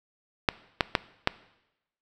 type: clicks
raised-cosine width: 0.3 ms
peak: -4 dBFS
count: 4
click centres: 0.488 / 0.808 / 0.952 / 1.274 s
effects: noise-tail reverb RT60 0.9 s tail -19 dB re dry